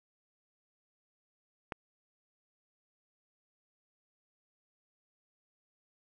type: click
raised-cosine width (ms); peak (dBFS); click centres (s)
0.5; -21; 1.722
effects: none